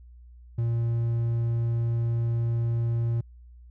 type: tone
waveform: triangle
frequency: 116.54 Hz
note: A#2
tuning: in tune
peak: -21 dBFS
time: 0.58-3.21 s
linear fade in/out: 5 ms
effects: added 60 Hz sine -46 dBFS peak until 3.7 s